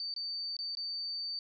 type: tone with dropouts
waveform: sine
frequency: 4586 Hz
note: D8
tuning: 42 cents flat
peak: -35 dBFS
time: 0-1.39 s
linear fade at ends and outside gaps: 1 ms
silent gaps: 0.14-0.163 / 0.567-0.589 / 0.751-0.771 s
effects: none